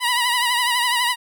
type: tone with vibrato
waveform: 15% pulse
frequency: 973 Hz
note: B5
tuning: 26 cents flat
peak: -11 dBFS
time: 0-1.16 s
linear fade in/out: 50 ms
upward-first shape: triangle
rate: 12 Hz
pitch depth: 74 cents each way
effects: none